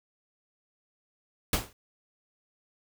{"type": "noise with exponential decay", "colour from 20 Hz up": "pink", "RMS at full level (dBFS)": -22, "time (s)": [1.53, 1.73], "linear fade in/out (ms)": 2, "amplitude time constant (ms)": 42, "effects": []}